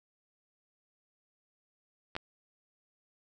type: clicks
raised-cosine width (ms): 0.3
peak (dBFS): -24 / -18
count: 2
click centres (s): 2.153 / 2.165
effects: none